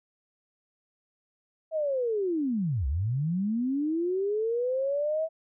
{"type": "linear two-way sweep", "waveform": "sine", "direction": "down then up", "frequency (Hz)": [652, 61.74, 652], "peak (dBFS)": -25, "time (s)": [1.71, 5.29], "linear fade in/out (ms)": 50, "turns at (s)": 2.87, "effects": []}